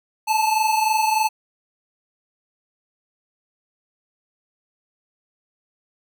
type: tone pair together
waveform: square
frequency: 867 / 890.3 Hz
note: A5 / A5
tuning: -26 / +20 cents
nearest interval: unison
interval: 46 cents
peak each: -19 / -24 dBFS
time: 0.27-1.29 s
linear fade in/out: 20 ms
effects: none